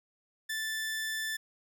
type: tone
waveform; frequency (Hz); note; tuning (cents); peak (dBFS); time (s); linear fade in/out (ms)
sawtooth; 1760; A6; 0; -29; 0.49-1.37; 10
effects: none